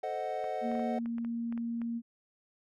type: chord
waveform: triangle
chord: A diminished seventh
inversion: none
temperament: equal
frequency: 440 / 523.3 / 622.3 / 740 Hz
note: A4 / C5 / Eb5 / Gb5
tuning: 0 / 0 / 0 / 0 cents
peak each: -39 / -38 / -36 / -34 dBFS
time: 0.03-0.99 s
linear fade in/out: 5 ms
type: clicks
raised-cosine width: 0.5 ms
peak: -34 dBFS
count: 10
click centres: 0.442 / 0.716 / 0.753 / 0.795 / 1.059 / 1.183 / 1.248 / 1.525 / 1.577 / 1.817 s
type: tone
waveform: sine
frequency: 233.1 Hz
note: A#3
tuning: in tune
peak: -32 dBFS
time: 0.61-2.02 s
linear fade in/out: 50 ms
effects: none